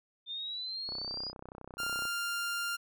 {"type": "exponential sweep", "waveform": "sine", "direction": "up", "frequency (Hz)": [3582, 4978], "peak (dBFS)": -36, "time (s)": [0.26, 1.33], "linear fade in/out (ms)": 50}
{"type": "click train", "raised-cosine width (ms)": 1, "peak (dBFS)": -31, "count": 38, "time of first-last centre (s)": [0.89, 2.054], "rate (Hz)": 31.8}
{"type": "tone", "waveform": "sawtooth", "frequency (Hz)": 1396.9, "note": "F6", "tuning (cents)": 0, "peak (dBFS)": -29, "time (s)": [1.78, 2.77], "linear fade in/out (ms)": 20}
{"effects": []}